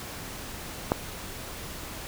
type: click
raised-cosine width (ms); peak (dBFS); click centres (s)
1; -7; 0.919
effects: pink hiss -39 dBFS RMS until 2.07 s